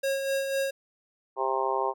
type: tone with tremolo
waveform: square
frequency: 544 Hz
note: C#5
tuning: 33 cents flat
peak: -25 dBFS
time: 0.03-0.71 s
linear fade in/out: 10 ms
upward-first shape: sine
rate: 4 Hz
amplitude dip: 45%
type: harmonic tone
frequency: 132.4 Hz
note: C3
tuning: 21 cents sharp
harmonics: 3 / 4 / 5 / 6 / 7 / 8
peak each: -31 / -33 / -34 / -32 / -30 / -32 dBFS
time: 1.36-1.94 s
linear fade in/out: 50 ms
effects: none